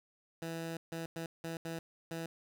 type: tone bursts at uneven times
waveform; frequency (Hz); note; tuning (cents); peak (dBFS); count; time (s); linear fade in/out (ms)
15% pulse; 164.81; E3; 0; -32; 6; 0.42-0.77 / 0.92-1.06 / 1.16-1.26 / 1.44-1.57 / 1.65-1.79 / 2.11-2.26; 2
effects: none